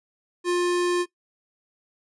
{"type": "tone", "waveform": "square", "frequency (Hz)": 353.5, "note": "F4", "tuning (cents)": 21, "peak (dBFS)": -21, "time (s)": [0.44, 1.06], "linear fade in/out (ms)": 50, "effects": ["noise-tail reverb RT60 0.1 s tail -18 dB re dry", "resampled to 24000 Hz"]}